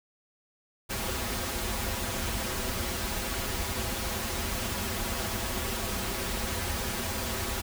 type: noise with comb filter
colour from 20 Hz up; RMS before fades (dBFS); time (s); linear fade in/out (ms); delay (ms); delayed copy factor
pink; -32; 0.89-7.62; 20; 6.7; -0.9
effects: none